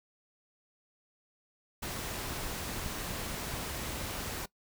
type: noise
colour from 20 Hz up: pink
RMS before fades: -38 dBFS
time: 1.82-4.46 s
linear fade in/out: 10 ms
type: clicks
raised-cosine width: 5 ms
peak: -28 dBFS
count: 6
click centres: 1.991 / 2.31 / 2.862 / 3.109 / 3.342 / 3.539 s
effects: noise-tail reverb RT60 0.1 s tail -21 dB re dry